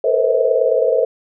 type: tone cluster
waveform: sine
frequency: 447.5 / 485.6 / 515 / 534 / 642 Hz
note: A4 / B4 / C5 / C5 / E5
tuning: +29 / -29 / -28 / +35 / -46 cents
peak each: -19 dBFS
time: 0.04-1.05 s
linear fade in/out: 5 ms
effects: none